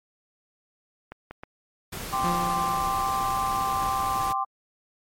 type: clicks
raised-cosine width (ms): 0.5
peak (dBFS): -23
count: 7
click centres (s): 1.12 / 1.31 / 1.435 / 2.235 / 2.268 / 2.299 / 3.209
type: noise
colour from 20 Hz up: pink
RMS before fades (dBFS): -35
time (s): 1.92-4.33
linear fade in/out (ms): 10
type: chord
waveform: sine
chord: G suspended fourth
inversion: none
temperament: just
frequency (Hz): 784 / 1045.3 / 1176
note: G5 / C6 / D6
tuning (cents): 0 / -2 / +2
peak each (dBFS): -28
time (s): 2.12-4.45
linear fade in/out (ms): 20
type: tone with exponential decay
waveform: sawtooth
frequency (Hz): 174.61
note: F3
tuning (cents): 0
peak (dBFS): -22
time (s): 2.24-4.04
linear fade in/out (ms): 5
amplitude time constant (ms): 390
effects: MP3 64 kbps